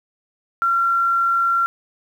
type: tone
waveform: sine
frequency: 1369 Hz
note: F6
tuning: 35 cents flat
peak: -15 dBFS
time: 0.62-1.66 s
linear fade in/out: 0 ms
effects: 8-bit